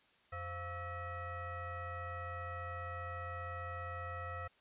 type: tone with frequency modulation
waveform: sine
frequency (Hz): 698.5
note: F5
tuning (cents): 0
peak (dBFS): -40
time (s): 0.32-4.48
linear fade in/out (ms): 10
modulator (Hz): 610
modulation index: 1.9
effects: white hiss -69 dBFS RMS until 4.6 s + resampled to 8000 Hz